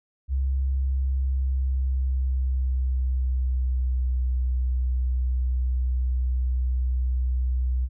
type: tone with pitch glide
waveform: sine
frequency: 66.6 to 62.86 Hz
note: C2 to B1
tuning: +31 to +31 cents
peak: -21 dBFS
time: 0.28-7.89 s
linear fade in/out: 50 ms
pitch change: -100 cents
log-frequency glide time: 0.7-4.23 s
effects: none